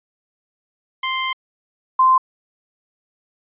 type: tone pair in turn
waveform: 15% pulse / sine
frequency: 1046 / 1039.4 Hz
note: C6 / C6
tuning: -1 / -12 cents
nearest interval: unison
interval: 11 cents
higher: first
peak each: -13 / -10 dBFS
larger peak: second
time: 1.03-1.33 / 1.99-2.18 s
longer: first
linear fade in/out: 5 ms
effects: resampled to 8000 Hz